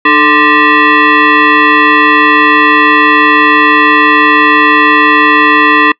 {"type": "tone with frequency modulation", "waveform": "sine", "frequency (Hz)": 440, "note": "A4", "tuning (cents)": 0, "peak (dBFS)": -3, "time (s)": [0.05, 5.92], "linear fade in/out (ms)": 5, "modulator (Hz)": 741, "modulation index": 2.9, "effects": ["noise-tail reverb RT60 0.1 s tail -26 dB re dry"]}